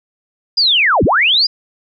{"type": "linear two-way sweep", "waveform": "sine", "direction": "down then up", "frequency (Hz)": [5010, 48.88, 5010], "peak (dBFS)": -9, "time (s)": [0.57, 1.47], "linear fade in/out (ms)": 10, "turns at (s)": 1.04, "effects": []}